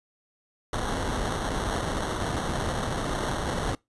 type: noise with sample-and-hold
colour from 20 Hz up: pink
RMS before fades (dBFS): -29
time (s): 0.73-3.75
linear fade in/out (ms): 2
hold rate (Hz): 2450
effects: noise-tail reverb RT60 0.2 s tail -24 dB re dry + resampled to 24000 Hz